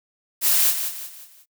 blue noise with echo, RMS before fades -18 dBFS, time 0.41-0.74 s, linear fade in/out 50 ms, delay 180 ms, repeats 4, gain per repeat -8 dB, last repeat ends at 1.46 s, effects noise-tail reverb RT60 0.1 s tail -26 dB re dry

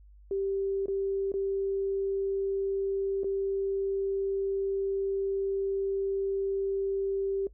sine tone with dropouts, 391.3 Hz, G4, 3 cents flat, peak -27 dBFS, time 0.31-7.47 s, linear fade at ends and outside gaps 2 ms, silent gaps 0.859-0.882 / 1.319-1.339 / 3.234-3.243 s, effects noise-tail reverb RT60 0.1 s tail -18 dB re dry + added 50 Hz sine -51 dBFS peak until 7.53 s

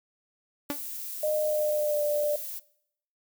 violet noise, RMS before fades -37 dBFS, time 0.69-2.6 s, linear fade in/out 20 ms
sawtooth tone with exponential decay, 287.9 Hz, D4, 34 cents flat, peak -22 dBFS, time 0.7-0.8 s, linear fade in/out 0 ms, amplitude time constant 21 ms
sine tone with pitch glide, 611 to 591.2 Hz, D#5 to D5, -32 to +11 cents, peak -24 dBFS, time 1.23-2.36 s, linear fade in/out 5 ms, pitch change -57 cents, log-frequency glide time 1.43-2.02 s
effects noise-tail reverb RT60 0.7 s tail -21 dB re dry

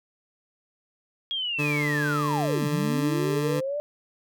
sine linear two-way sweep, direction down then up, 3300 to 134.7 to 599 Hz, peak -26 dBFS, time 1.31-3.8 s, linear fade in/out 0 ms, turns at 2.67 s
20% pulse tone, 147.4 Hz, D3, 7 cents sharp, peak -20 dBFS, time 1.58-3.61 s, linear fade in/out 20 ms
effects none

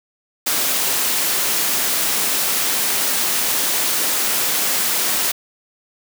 white high-pass noise, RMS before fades -19 dBFS, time 0.46-5.32 s, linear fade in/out 10 ms, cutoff 180 Hz, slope 12 dB/octave, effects none

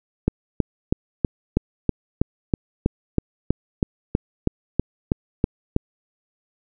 click train, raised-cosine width 3 ms, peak -4 dBFS, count 18, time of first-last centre 0.28-5.764 s, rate 3.1 Hz, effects none

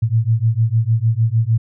sine beating tone pair, 110 / 116.6 Hz, A2 / A#2, 0 / +1 cents, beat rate 6.6 Hz, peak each -16 dBFS, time 0.02-1.58 s, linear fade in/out 10 ms, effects none

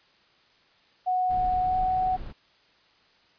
sine tone with pitch glide, 736 to 744.1 Hz, F#5 to F#5, -9 to +10 cents, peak -22 dBFS, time 1.06-2.17 s, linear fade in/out 20 ms, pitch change +19 cents, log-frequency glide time 1.62-1.77 s
brown noise, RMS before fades -37 dBFS, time 1.29-2.33 s, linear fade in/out 20 ms
effects white hiss -61 dBFS RMS until 3.38 s + resampled to 11025 Hz

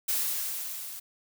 blue noise with level ramp, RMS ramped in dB -27 to -41 dBFS, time 0.08-1 s, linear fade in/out 10 ms, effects none

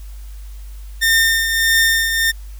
sawtooth tone with tremolo, 1814 Hz, A#6, 48 cents flat, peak -7 dBFS, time 1.01-2.32 s, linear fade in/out 20 ms, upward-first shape triangle, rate 1.6 Hz, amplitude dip 55%, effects added 50 Hz sine -30 dBFS peak until 2.59 s + white hiss -49 dBFS RMS until 2.59 s

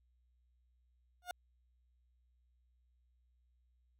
30% pulse tone with exponential growth, 716 Hz, F5, 43 cents sharp, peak -33 dBFS, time 1.22-1.31 s, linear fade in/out 1 ms, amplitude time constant 19 ms, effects added 61 Hz sine -70 dBFS peak until 3.99 s

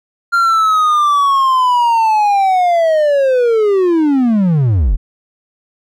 triangle linear sweep, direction down, 1396 to 33.14 Hz, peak -7 dBFS, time 0.32-4.97 s, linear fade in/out 20 ms, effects none

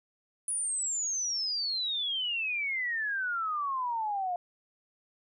sine exponential sweep, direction down, 9956 to 698.5 Hz, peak -29 dBFS, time 0.48-4.36 s, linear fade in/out 2 ms, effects none

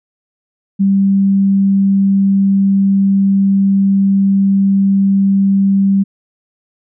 sine tone, 196 Hz, G3, in tune, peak -8 dBFS, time 0.79-6.04 s, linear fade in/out 20 ms, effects none

